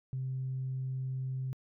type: tone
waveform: sine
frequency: 130.81 Hz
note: C3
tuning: in tune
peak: -32 dBFS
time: 0.13-1.53 s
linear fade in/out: 0 ms
effects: tanh soft clip ceiling -28 dBFS